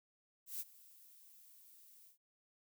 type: noise with ADSR envelope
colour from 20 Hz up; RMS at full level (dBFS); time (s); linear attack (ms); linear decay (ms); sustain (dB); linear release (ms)
violet; -41; 0.46-2.18; 140; 37; -21; 110
effects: none